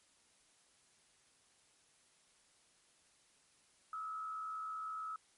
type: tone with frequency modulation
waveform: sine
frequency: 1291 Hz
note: E6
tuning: 37 cents flat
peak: -40 dBFS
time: 3.93-5.16 s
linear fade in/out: 2 ms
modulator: 73.7 Hz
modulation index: 0.45
effects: white hiss -70 dBFS RMS until 5.37 s + MP3 48 kbps